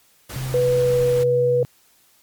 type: noise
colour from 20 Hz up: pink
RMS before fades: -34 dBFS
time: 0.29-1.24 s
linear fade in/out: 10 ms
type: tone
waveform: sine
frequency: 130.81 Hz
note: C3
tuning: in tune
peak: -24 dBFS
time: 0.36-1.65 s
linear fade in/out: 0 ms
type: tone with pitch glide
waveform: sine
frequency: 493.9 to 488.8 Hz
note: B4 to B4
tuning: 0 to -18 cents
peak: -15 dBFS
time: 0.54-1.63 s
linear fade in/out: 2 ms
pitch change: -18 cents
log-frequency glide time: 0.73-1 s
effects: white hiss -57 dBFS RMS until 2.22 s + MP3 96 kbps